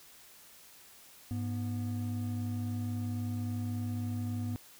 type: tone pair together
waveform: triangle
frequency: 102.42 / 243.6 Hz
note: G#2 / B3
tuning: -24 / -24 cents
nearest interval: octave + minor third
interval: 1500 cents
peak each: -32 / -35 dBFS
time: 1.31-4.56 s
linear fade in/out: 0 ms
effects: white hiss -56 dBFS RMS until 4.79 s